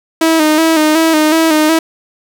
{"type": "tone with vibrato", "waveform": "sawtooth", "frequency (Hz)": 315.9, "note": "D#4", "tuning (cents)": 26, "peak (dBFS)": -4, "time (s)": [0.21, 1.79], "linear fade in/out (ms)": 5, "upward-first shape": "square", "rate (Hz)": 2.7, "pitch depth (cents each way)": 46, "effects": ["7-bit"]}